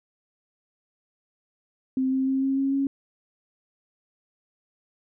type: tone with pitch steps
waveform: sine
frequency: 261.6 / 264.2 / 266.8 / 269.4 / 272.1 / 274.8 Hz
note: C4 / C4 / C4 / C#4 / C#4 / C#4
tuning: 0 / +17 / +34 / -49 / -32 / -15 cents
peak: -21 dBFS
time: 1.97-2.87 s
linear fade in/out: 2 ms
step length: 150 ms
effects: none